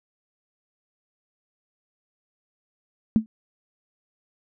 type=tone with exponential decay; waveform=sine; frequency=220 Hz; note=A3; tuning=in tune; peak=-10 dBFS; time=3.16-3.26 s; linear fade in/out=0 ms; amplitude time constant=21 ms; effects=none